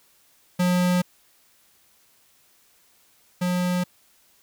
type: tone pair in turn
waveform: square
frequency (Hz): 179.4 / 179.4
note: F3 / F3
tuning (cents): +47 / +47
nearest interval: unison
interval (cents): 0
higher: neither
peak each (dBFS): -19 / -22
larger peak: first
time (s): 0.59-1.02 / 3.41-3.84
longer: neither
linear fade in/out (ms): 10
effects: white hiss -60 dBFS RMS until 4.42 s